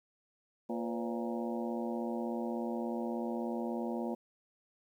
harmonic tone with a mistuned harmonic, 116.54 Hz, A#2, in tune, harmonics 2 / 3 / 4 / 5 / 6 / 7 / 8, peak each -36 / -40 / -42 / -44 / -46 / -47 / -48 dBFS, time 0.69-4.15 s, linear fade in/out 10 ms, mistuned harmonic 4, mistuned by +130 cents, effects 11-bit

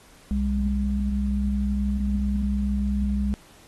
sine tone pair together, 64 / 203.2 Hz, C2 / G#3, -38 / -38 cents, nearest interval octave + minor sixth, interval 2000 cents, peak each -24 dBFS, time 0.31-3.34 s, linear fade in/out 0 ms, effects pink hiss -53 dBFS RMS until 3.67 s + AAC 32 kbps

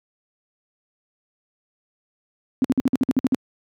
sine tone bursts, 259.3 Hz, C4, 15 cents flat, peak -14 dBFS, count 10, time 2.62-3.346 s, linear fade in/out 0 ms, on 24 ms, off 54 ms, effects high-pass 100 Hz 12 dB/octave

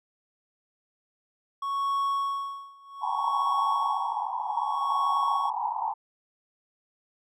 triangle tone with tremolo, 1108.7 Hz, C#6, in tune, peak -22 dBFS, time 1.62-5.5 s, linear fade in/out 5 ms, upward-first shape sine, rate 0.64 Hz, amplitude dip 95%
white band-pass noise, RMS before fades -30 dBFS, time 3.01-5.94 s, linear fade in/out 20 ms, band 790 to 990 Hz, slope 96 dB/octave
effects none

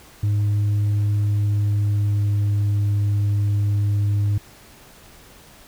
sine tone with pitch glide, 103.4 to 102.39 Hz, G#2 to G#2, -7 to -24 cents, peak -14 dBFS, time 0.23-4.38 s, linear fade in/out 5 ms, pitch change -17 cents, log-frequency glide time 1.21-2.76 s, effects tanh soft clip ceiling -16 dBFS + pink hiss -47 dBFS RMS until 5.67 s

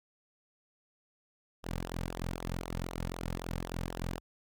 sawtooth tone with flanger, 43.33 Hz, F1, 13 cents flat, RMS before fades -38 dBFS, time 1.63-4.2 s, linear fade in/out 20 ms, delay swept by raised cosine 0.41 to 3.01 ms, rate 3.9 Hz, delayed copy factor -0.75, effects none

